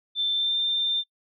sine tone with pitch glide, 3550 to 3589 Hz, A7 to A7, +15 to +34 cents, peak -22 dBFS, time 0.15-1.04 s, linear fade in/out 50 ms, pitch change +19 cents, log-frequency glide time 0.34-0.54 s, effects noise-tail reverb RT60 0.1 s tail -22 dB re dry

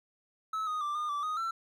triangle tone with pitch steps, 1297 / 1243 / 1177 / 1216 / 1162 / 1246 / 1343 Hz, E6 / D#6 / D6 / D#6 / D6 / D#6 / E6, -28 / -2 / +3 / -40 / -19 / +2 / +32 cents, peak -29 dBFS, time 0.53-1.51 s, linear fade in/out 5 ms, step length 140 ms, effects none

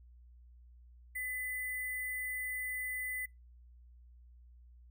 sine tone with sample-and-hold, 2009 Hz, B6, 29 cents sharp, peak -36 dBFS, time 1.15-3.26 s, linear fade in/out 10 ms, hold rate 11025 Hz, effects noise-tail reverb RT60 0.2 s tail -23 dB re dry + added 60 Hz sine -55 dBFS peak until 4.9 s

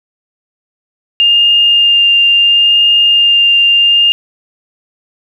sine tone with vibrato, 2810 Hz, F7, 10 cents sharp, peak -5 dBFS, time 1.2-4.12 s, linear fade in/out 0 ms, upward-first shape sine, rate 0.73 Hz, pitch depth 9 cents each way, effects 7-bit

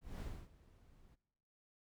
brown noise with ADSR envelope, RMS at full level -43 dBFS, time 0.01-1.16 s, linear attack 200 ms, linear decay 270 ms, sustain -21 dB, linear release 22 ms, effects noise-tail reverb RT60 0.9 s tail -20 dB re dry

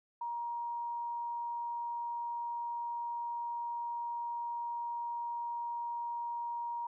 sine tone, 945 Hz, A#5, 23 cents sharp, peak -35 dBFS, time 0.21-6.87 s, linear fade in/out 5 ms, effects none

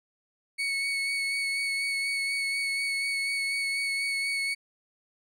35% pulse tone with vibrato, 2217 Hz, C#7, in tune, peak -25 dBFS, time 0.58-4.55 s, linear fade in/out 20 ms, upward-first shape sine, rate 4.1 Hz, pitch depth 15 cents each way, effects low-pass 11000 Hz 12 dB/octave

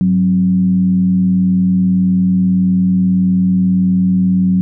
sine tone with frequency modulation, 185 Hz, F#3, in tune, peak -9 dBFS, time 0.01-4.61 s, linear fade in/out 0 ms, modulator 81.7 Hz, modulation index 0.37, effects none

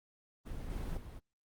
brown noise with level steps, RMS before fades -42 / -38 / -46 dBFS, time 0.45-1.2 s, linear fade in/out 20 ms, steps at 0.7 / 0.97 s, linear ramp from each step 2 ms, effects Opus 24 kbps

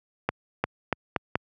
accelerating click train, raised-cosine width 0.5 ms, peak -8 dBFS, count 5, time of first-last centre 0.29-1.355 s, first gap 350 ms, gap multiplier 0.82, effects high-pass 80 Hz 12 dB/octave

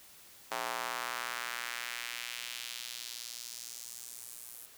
square tone with high-pass filter sweep, 59.8 Hz, A#1, 45 cents sharp, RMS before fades -41 dBFS, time 0.51-4.66 s, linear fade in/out 5 ms, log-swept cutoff 800 to 11000 Hz, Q 1.4, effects white hiss -56 dBFS RMS until 4.77 s

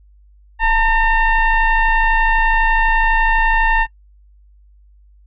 sine tone with frequency modulation, 894 Hz, A5, 27 cents sharp, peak -11 dBFS, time 0.59-3.87 s, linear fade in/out 50 ms, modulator 920 Hz, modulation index 1.4, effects noise-tail reverb RT60 0.1 s tail -23 dB re dry + added 50 Hz sine -45 dBFS peak until 5.26 s

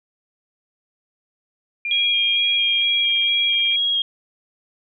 sine tone with pitch glide, 2397 to 2361 Hz, D7 to D7, +35 to +9 cents, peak -22 dBFS, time 1.85-3.76 s, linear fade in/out 2 ms, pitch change -26 cents, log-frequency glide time 2.63-2.97 s
sine tone with vibrato, 3269 Hz, G#7, 28 cents flat, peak -17 dBFS, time 1.91-4.02 s, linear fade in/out 2 ms, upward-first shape square, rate 2.2 Hz, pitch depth 13 cents each way
effects none

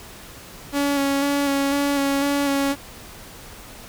sawtooth tone with vibrato, 280.6 Hz, C#4, 21 cents sharp, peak -15 dBFS, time 0.72-2.76 s, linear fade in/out 50 ms, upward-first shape square, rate 2 Hz, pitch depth 18 cents each way, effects pink hiss -41 dBFS RMS until 3.88 s

